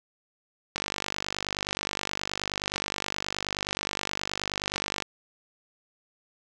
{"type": "click train", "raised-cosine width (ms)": 0.2, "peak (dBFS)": -11, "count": 212, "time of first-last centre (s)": [0.76, 5.023], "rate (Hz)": 49.5, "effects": []}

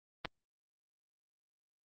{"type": "clicks", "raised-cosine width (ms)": 0.3, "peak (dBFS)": -21, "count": 2, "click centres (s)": [0.249, 0.255], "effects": ["Opus 32 kbps"]}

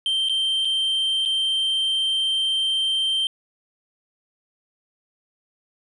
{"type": "tone with dropouts", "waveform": "triangle", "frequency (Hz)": 3136, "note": "G7", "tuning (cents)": 0, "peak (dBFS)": -18, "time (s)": [0.06, 3.27], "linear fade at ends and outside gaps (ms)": 1, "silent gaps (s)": [[0.287, 0.295], [0.649, 0.653], [1.252, 1.258]], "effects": ["resampled to 24000 Hz"]}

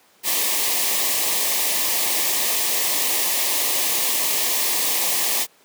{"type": "band-stop noise", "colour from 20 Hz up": "white", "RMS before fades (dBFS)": -21, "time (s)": [0.23, 5.47], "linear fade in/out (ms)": 50, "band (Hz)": [1200, 1700], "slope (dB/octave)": 96, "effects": ["pink hiss -55 dBFS RMS until 5.64 s", "high-pass 300 Hz 12 dB/octave"]}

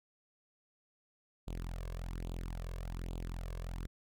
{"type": "tone with flanger", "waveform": "sawtooth", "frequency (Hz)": 43.01, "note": "F1", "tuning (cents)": -26, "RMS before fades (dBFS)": -41, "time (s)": [1.47, 3.87], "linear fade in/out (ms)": 10, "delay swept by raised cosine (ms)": [0.26, 1.86], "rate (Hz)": 1.2, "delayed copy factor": 0.8, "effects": []}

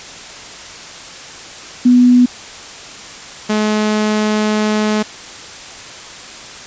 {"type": "tone pair in turn", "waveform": ["sine", "sawtooth"], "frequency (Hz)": [246.9, 213.2], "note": ["B3", "G#3"], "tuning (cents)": [0, 46], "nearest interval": "minor third", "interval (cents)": 254, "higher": "first", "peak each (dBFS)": [-5, -9], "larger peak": "first", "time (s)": [[1.85, 2.26], [3.49, 5.03]], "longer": "second", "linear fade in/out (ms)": 10, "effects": ["white hiss -32 dBFS RMS until 6.66 s", "resampled to 16000 Hz"]}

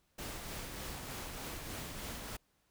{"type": "noise with tremolo", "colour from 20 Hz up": "pink", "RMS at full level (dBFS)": -42, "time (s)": [0.18, 2.37], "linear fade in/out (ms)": 10, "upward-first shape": "triangle", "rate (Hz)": 3.3, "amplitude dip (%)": 35, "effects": ["pink hiss -75 dBFS RMS until 2.7 s"]}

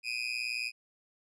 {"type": "tone with amplitude modulation", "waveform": "30% pulse", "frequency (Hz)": 2489, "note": "D#7", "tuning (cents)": 0, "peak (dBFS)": -26, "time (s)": [0.03, 0.72], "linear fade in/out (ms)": 50, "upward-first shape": "sine", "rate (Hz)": 119, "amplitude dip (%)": 95, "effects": ["resampled to 22050 Hz"]}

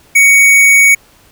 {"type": "tone with hard clipping", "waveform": "triangle", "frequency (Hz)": 2237, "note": "C#7", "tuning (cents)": 15, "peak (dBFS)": -5, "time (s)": [0.15, 0.95], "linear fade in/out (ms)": 10, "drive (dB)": 18, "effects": ["pink hiss -46 dBFS RMS until 1.31 s"]}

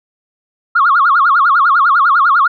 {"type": "tone with vibrato", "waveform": "sine", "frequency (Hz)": 1244.5, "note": "D#6", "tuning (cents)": 0, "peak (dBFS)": -6, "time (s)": [0.75, 2.48], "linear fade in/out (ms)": 10, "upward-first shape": "sine", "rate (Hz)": 10, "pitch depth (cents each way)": 250, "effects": ["tanh soft clip ceiling -2 dBFS"]}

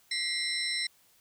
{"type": "tone cluster", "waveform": "sine", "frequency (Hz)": [1928, 2091, 4019, 5400, 8420], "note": ["B6", "C7", "B7", "E8", "C9"], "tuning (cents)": [-42, -2, 30, 41, 10], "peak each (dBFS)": [-40, -35, -33, -35, -38], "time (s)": [0.11, 0.87], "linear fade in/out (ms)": 5, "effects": ["white hiss -64 dBFS RMS until 1.2 s"]}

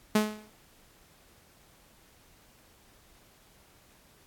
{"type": "tone with exponential decay", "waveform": "sawtooth", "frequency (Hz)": 213.3, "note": "G#3", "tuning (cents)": 46, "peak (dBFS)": -15, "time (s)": [0.15, 0.5], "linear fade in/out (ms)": 5, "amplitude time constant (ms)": 74, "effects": ["pink hiss -60 dBFS RMS until 4.26 s", "AAC 64 kbps"]}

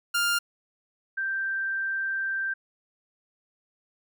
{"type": "tone pair in turn", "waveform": ["sawtooth", "sine"], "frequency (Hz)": [1400, 1569.7], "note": ["F6", "G6"], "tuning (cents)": [4, 2], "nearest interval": "major second", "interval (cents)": 198, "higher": "second", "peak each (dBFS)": [-19, -26], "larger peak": "first", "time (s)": [[0.14, 0.39], [1.17, 2.54]], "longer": "second", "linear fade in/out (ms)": 10, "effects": []}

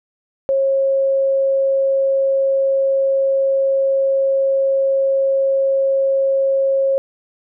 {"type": "tone", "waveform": "sine", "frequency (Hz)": 542, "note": "C#5", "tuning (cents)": -39, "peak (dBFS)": -13, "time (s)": [0.49, 6.98], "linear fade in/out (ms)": 0, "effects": []}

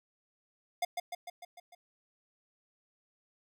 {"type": "tone with echo", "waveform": "square", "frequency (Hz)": 707, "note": "F5", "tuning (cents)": 21, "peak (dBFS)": -29, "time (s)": [0.82, 0.85], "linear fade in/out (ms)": 5, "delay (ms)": 150, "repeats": 6, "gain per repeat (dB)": -4, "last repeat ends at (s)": 1.75, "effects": []}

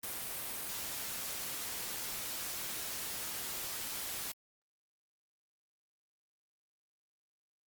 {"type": "noise", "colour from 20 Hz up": "white", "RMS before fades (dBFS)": -40, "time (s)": [0.03, 4.32], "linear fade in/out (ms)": 5, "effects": ["Opus 32 kbps"]}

